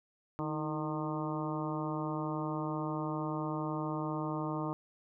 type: harmonic tone with a mistuned harmonic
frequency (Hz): 152.6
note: D#3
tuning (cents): -33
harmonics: 1 / 2 / 3 / 4 / 5 / 6 / 7 / 8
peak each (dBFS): -38 / -37 / -44 / -43 / -46 / -43 / -43 / -45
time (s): 0.39-4.73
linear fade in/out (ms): 0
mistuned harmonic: 2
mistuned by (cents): +54
effects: none